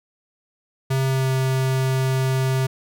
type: tone with pitch glide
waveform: square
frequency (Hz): 133.1 to 131.65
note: C3 to C3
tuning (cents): +30 to +11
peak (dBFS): -19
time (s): 0.9-2.67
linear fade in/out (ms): 10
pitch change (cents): -19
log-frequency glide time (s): 1.05-1.31
effects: none